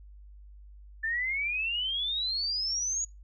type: exponential sweep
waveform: sine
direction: up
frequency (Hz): 1758 to 6830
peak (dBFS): -28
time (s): 1.03-3.05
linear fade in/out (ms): 10
effects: noise-tail reverb RT60 0.2 s tail -21 dB re dry + added 50 Hz sine -47 dBFS peak until 3.23 s